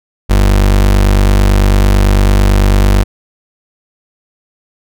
35% pulse tone, 49 Hz, G1, in tune, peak -4 dBFS, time 0.29-3.04 s, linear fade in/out 20 ms, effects none

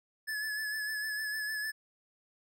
square tone with vibrato, 1721 Hz, A6, 39 cents flat, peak -34 dBFS, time 0.27-1.72 s, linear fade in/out 20 ms, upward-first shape sine, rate 6.6 Hz, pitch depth 33 cents each way, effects none

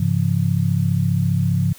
sine tone cluster, 101.4 / 136.2 / 171.2 Hz, G#2 / C#3 / F3, -41 / -30 / -34 cents, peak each -20 dBFS, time 0-1.73 s, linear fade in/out 5 ms, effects white hiss -45 dBFS RMS until 1.78 s

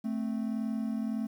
triangle tone pair together, 220 / 261.6 Hz, A3 / C4, 0 / 0 cents, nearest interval minor third, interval 300 cents, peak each -29 / -34 dBFS, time 0.04-1.27 s, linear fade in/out 10 ms, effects 10-bit

